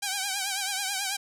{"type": "tone with vibrato", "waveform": "5% pulse", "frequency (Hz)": 784, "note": "G5", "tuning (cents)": 0, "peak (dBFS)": -16, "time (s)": [0.02, 1.17], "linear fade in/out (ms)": 10, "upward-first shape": "triangle", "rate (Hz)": 9.2, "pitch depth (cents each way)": 91, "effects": []}